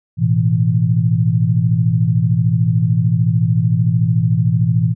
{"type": "chord", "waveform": "sine", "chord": "A suspended second", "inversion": "none", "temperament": "equal", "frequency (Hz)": [110, 123.47, 164.81], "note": ["A2", "B2", "E3"], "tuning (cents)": [0, 0, 0], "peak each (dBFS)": -16, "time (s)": [0.17, 4.95], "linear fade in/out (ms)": 50, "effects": []}